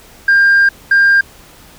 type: tone pair in turn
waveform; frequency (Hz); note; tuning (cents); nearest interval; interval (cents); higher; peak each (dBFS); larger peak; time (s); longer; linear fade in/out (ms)
sine; 1600 / 1600; G6 / G6; +35 / +35; unison; 0; neither; -4; neither; 0.28-0.69 / 0.91-1.21; first; 5
effects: tanh soft clip ceiling -4 dBFS + pink hiss -41 dBFS RMS until 1.78 s